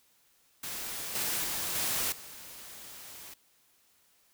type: noise with level steps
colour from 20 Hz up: white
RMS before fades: -38 / -32 / -34 / -31 / -47 dBFS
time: 0.63-3.34 s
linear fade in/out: 5 ms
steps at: 1.15 / 1.44 / 1.75 / 2.12 s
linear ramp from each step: 2 ms
effects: white hiss -67 dBFS RMS until 4.33 s